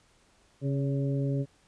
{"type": "harmonic tone with a mistuned harmonic", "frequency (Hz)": 137.7, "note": "C#3", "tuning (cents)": -11, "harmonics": [1, 2, 3, 4], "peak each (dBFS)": [-27, -33, -37, -39], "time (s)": [0.61, 1.46], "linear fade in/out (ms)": 50, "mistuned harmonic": 4, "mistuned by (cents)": 35, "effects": ["pink hiss -64 dBFS RMS until 1.67 s", "resampled to 22050 Hz"]}